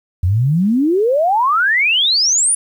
sine exponential sweep, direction up, 83.9 to 9956 Hz, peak -11 dBFS, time 0.23-2.55 s, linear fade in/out 5 ms, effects 8-bit

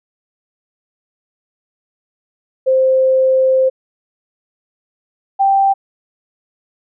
sine tone pair in turn, 523.3 / 784.1 Hz, C5 / G5, 0 / 0 cents, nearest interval perfect fifth, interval 700 cents, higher second, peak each -9 dBFS, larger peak neither, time 2.66-3.7 / 5.39-5.74 s, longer first, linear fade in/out 20 ms, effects none

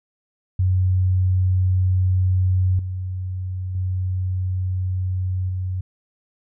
sine tone with level steps, 92.5 Hz, F#2, in tune, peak -15 / -24 / -20 / -22 dBFS, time 0.59-5.81 s, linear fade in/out 5 ms, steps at 2.79 / 3.75 / 5.49 s, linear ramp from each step 2 ms, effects none

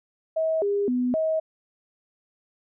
sine tone with pitch steps, 641 / 404.6 / 248.8 / 636 Hz, E5 / G#4 / B3 / D#5, -49 / -45 / +13 / +38 cents, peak -21 dBFS, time 0.36-1.4 s, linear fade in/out 10 ms, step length 260 ms, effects none

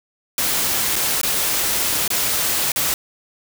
white noise with dropouts, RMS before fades -20 dBFS, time 0.38-2.94 s, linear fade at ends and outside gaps 1 ms, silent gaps 0.957-0.962 / 1.214-1.232 / 2.078-2.103 / 2.719-2.76 s, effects none

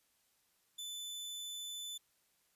sawtooth tone, 3507 Hz, A7, 6 cents flat, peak -39 dBFS, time 0.78-1.98 s, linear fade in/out 10 ms, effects white hiss -75 dBFS RMS until 2.55 s + resampled to 32000 Hz

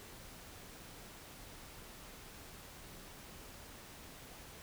silence, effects pink hiss -53 dBFS RMS until 4.62 s

